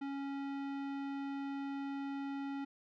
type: tone with tanh clipping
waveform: sine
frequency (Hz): 277.2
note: C#4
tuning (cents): 0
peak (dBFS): -40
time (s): 0.01-2.65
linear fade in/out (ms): 10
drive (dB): 18
effects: none